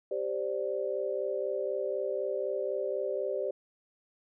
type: chord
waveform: sine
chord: G suspended fourth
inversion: none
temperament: equal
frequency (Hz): 392 / 523.3 / 587.3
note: G4 / C5 / D5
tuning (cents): 0 / 0 / 0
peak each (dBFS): -34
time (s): 0.11-3.51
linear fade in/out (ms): 5
effects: none